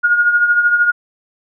sine tone with tremolo, 1432 Hz, F6, 43 cents sharp, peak -7 dBFS, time 0.03-0.92 s, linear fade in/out 20 ms, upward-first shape triangle, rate 13 Hz, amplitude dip 65%, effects none

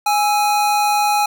square tone pair together, 830.6 / 1318.5 Hz, G#5 / E6, 0 / 0 cents, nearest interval minor sixth, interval 800 cents, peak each -15 / -25 dBFS, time 0.06-1.26 s, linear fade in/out 5 ms, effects none

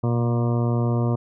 harmonic tone with a mistuned harmonic, 118.6 Hz, A#2, 30 cents sharp, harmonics 1 / 2 / 3 / 4 / 5 / 6 / 8 / 9 / 10, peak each -20 / -26 / -30 / -32 / -34 / -36 / -38 / -39 / -40 dBFS, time 0.03-1.16 s, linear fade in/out 10 ms, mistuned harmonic 1, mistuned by +25 cents, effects none

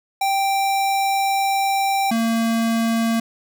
square tone pair in turn, 784 / 227.9 Hz, G5 / A#3, 0 / -39 cents, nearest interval octave + major sixth, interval 2139 cents, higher first, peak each -18 dBFS, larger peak neither, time 0.21-2.11 / 2.11-3.2 s, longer first, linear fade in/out 5 ms, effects none

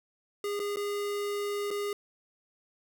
square tone with dropouts, 408.6 Hz, G#4, 28 cents flat, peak -31 dBFS, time 0.44-1.93 s, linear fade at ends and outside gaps 2 ms, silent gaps 0.594-0.599 / 0.76-0.769 / 1.706-1.711 s, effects none

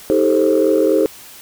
sine chord, A half-diminished seventh, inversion second, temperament just, 316.8 / 396 / 440 / 528 Hz, Eb4 / G4 / A4 / C5, +31 / +18 / 0 / +16 cents, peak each -16 dBFS, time 0.1-1.06 s, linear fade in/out 0 ms, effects tanh soft clip ceiling -4 dBFS + white hiss -39 dBFS RMS until 1.41 s

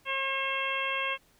harmonic tone, 539 Hz, C#5, 49 cents flat, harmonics 1 / 2 / 3 / 4 / 5 / 6, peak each -38 / -34 / -37 / -35 / -33 / -38 dBFS, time 0.05-1.18 s, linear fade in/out 50 ms, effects pink hiss -64 dBFS RMS until 1.39 s

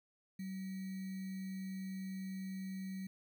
sine tone with sample-and-hold, 190 Hz, F#3, 46 cents sharp, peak -40 dBFS, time 0.39-3.07 s, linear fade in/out 5 ms, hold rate 2100 Hz, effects none

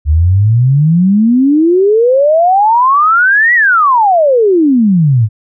sine exponential two-way sweep, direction up then down, 72.1 to 1975.5 to 101.9 Hz, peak -5 dBFS, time 0.05-5.29 s, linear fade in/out 50 ms, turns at 3.54 s, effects none

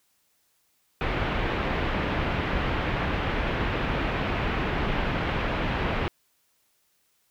pink low-pass noise, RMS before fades -27 dBFS, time 1.01-6.08 s, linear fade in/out 0 ms, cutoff 2900 Hz, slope 24 dB/octave, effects white hiss -69 dBFS RMS until 7.3 s

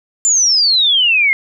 sine exponential sweep, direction down, 7280 to 2093 Hz, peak -9 dBFS, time 0.25-1.33 s, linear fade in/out 0 ms, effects none

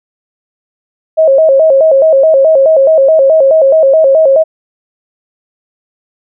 sine tone with vibrato, 587.3 Hz, D5, in tune, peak -3 dBFS, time 1.17-4.44 s, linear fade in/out 20 ms, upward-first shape square, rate 4.7 Hz, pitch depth 140 cents each way, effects none

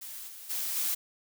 blue noise with level steps, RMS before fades -42 / -46 / -33 / -30 dBFS, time 0.01-0.95 s, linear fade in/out 10 ms, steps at 0.27 / 0.49 / 0.75 s, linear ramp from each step 20 ms, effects none

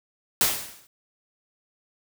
white noise with exponential decay, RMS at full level -18 dBFS, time 0.41-0.87 s, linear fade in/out 1 ms, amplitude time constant 99 ms, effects none

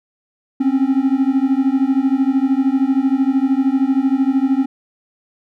triangle beating tone pair, 261.6 / 274.6 Hz, C4 / C#4, 0 / -16 cents, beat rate 13 Hz, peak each -14 dBFS, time 0.6-4.66 s, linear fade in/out 10 ms, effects none

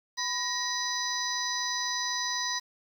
harmonic tone with a mistuned harmonic, 992 Hz, B5, 7 cents sharp, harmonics 1 / 2 / 4 / 5 / 6, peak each -35 / -35 / -35 / -35 / -35 dBFS, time 0.17-2.6 s, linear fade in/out 20 ms, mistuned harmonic 2, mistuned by -86 cents, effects 9-bit

